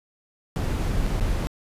brown noise with dropouts, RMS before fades -24 dBFS, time 0.56-1.47 s, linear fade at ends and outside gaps 0 ms, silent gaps 1.065-1.07 / 1.198-1.208 s, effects resampled to 32000 Hz

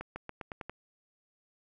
accelerating click train, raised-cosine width 0.5 ms, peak -24 dBFS, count 7, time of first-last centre 0.01-0.696 s, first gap 150 ms, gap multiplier 0.89, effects none

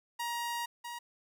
sawtooth tone pair in turn, 945 / 951 Hz, A#5 / A#5, +23 / +34 cents, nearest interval unison, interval 11 cents, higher second, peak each -30 / -36 dBFS, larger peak first, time 0.19-0.66 / 0.84-0.99 s, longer first, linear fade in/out 10 ms, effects none

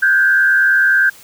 sine tone with frequency modulation, 1568 Hz, G6, in tune, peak -9 dBFS, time 0.02-1.1 s, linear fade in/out 10 ms, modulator 89.5 Hz, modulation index 0.82, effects white hiss -42 dBFS RMS until 1.23 s

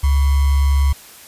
sine tone with sample-and-hold, 69.7 Hz, C#2, 10 cents sharp, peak -11 dBFS, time 0.03-0.93 s, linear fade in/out 10 ms, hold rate 1050 Hz, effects white hiss -41 dBFS RMS until 1.27 s + resampled to 32000 Hz

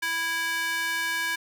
square tone with high-pass filter, 329.6 Hz, E4, in tune, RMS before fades -28 dBFS, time 0.02-1.36 s, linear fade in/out 10 ms, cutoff 1600 Hz, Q 2.2, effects none

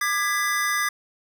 square chord, G# diminished, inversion second, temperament just, 1196.1 / 1661.2 / 1993.5 Hz, D6 / G#6 / B6, +31 / 0 / +16 cents, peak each -27 dBFS, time 0.01-0.89 s, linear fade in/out 5 ms, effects none

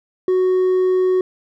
sine tone with hard clipping, 370 Hz, F#4, in tune, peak -14 dBFS, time 0.28-1.21 s, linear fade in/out 2 ms, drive 2 dB, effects none

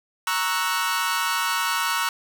sawtooth chord, F# dominant seventh, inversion first, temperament equal, 932.3 / 1108.7 / 1318.5 / 1480 Hz, A#5 / C#6 / E6 / F#6, 0 / 0 / 0 / 0 cents, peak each -24 dBFS, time 0.27-2.09 s, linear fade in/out 2 ms, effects none

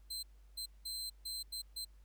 sawtooth tone bursts at uneven times, 4106 Hz, C8, 33 cents flat, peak -37 dBFS, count 6, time 0.1-0.23 / 0.57-0.66 / 0.85-1.1 / 1.25-1.43 / 1.52-1.62 / 1.76-1.85 s, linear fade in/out 10 ms, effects added 50 Hz sine -57 dBFS peak until 2.04 s + pink hiss -75 dBFS RMS until 2.04 s

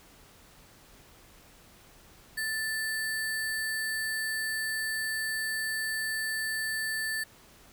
sine tone with sample-and-hold, 1760 Hz, A6, in tune, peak -29 dBFS, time 2.37-7.24 s, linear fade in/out 10 ms, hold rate 6300 Hz, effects pink hiss -56 dBFS RMS until 7.72 s

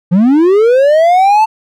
triangle linear sweep, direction up, 164.81 to 893 Hz, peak -3 dBFS, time 0.11-1.46 s, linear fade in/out 20 ms, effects none

